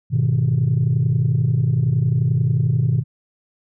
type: chord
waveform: sine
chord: G# minor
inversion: none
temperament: just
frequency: 103.83 / 124.59 / 155.74 Hz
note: G#2 / B2 / D#3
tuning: 0 / +16 / +2 cents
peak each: -21 / -16 / -19 dBFS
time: 0.1-3.04 s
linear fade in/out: 50 ms
effects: tanh soft clip ceiling -10 dBFS